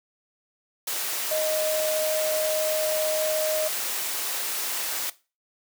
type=tone in noise; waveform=sine; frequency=622.3 Hz; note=D#5; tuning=in tune; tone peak=-23 dBFS; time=1.31-3.68 s; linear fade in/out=5 ms; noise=white; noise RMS=-29 dBFS; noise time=0.87-5.1 s; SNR=+3 dB; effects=noise-tail reverb RT60 0.3 s tail -18 dB re dry + high-pass 400 Hz 12 dB/octave